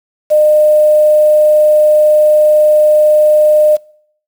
sine tone with quantisation, 607 Hz, D#5, 43 cents flat, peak -5 dBFS, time 0.3-3.77 s, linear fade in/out 20 ms, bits 5, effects noise-tail reverb RT60 0.6 s tail -23 dB re dry

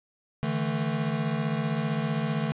square chord, D suspended second, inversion none, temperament equal with one note detuned, 146.83 / 162.26 / 220 Hz, D3 / E3 / A3, 0 / -27 / 0 cents, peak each -31 dBFS, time 0.43-2.52 s, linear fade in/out 0 ms, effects resampled to 8000 Hz + 8-bit

